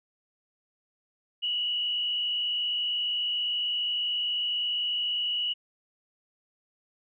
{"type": "tone with frequency modulation", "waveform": "sine", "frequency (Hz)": 2921, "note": "F#7", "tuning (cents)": -23, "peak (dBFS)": -26, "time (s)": [1.42, 5.54], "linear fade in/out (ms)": 20, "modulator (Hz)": 54.6, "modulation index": 1.2, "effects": []}